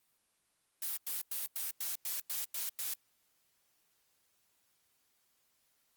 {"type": "noise bursts", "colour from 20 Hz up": "blue", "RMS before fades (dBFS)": -37, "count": 9, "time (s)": [0.82, 2.938], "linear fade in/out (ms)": 2, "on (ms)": 150, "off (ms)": 96, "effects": ["white hiss -75 dBFS RMS until 5.96 s", "Opus 32 kbps"]}